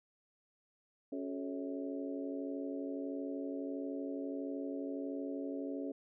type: harmonic tone with a mistuned harmonic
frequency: 92.5 Hz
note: F#2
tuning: in tune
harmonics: 3 / 4 / 5 / 6 / 7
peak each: -39 / -47 / -45 / -47 / -50 dBFS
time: 1.12-5.92 s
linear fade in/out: 5 ms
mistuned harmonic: 5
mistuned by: -120 cents
effects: none